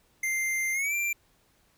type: tone with pitch glide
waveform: square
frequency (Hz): 2093 to 2363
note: C7 to D7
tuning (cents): 0 to +10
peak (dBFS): -27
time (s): 0.23-1.13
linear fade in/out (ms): 5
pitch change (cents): +210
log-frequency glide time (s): 0.73-0.94
effects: pink hiss -66 dBFS RMS until 1.77 s